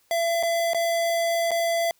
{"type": "tone with dropouts", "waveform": "square", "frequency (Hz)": 674, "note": "E5", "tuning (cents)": 38, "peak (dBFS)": -22, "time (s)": [0.11, 1.91], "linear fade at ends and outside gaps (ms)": 1, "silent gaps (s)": [[0.428, 0.433], [0.734, 0.746], [1.508, 1.515]], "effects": ["white hiss -64 dBFS RMS until 1.99 s"]}